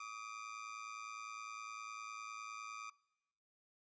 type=ring-modulated tone; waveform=30% pulse; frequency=1202 Hz; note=D6; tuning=40 cents sharp; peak=-40 dBFS; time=0-2.9 s; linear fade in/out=5 ms; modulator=54.9 Hz; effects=noise-tail reverb RT60 0.9 s tail -22 dB re dry + resampled to 16000 Hz